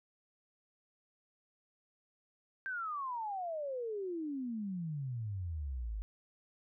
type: exponential sweep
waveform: sine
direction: down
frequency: 1594 to 49 Hz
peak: -36 dBFS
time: 2.66-6.02 s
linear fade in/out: 0 ms
effects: none